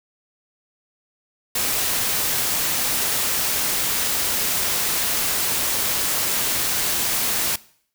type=noise; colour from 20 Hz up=white; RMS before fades=-22 dBFS; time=1.55-7.56 s; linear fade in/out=5 ms; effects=noise-tail reverb RT60 0.6 s tail -21 dB re dry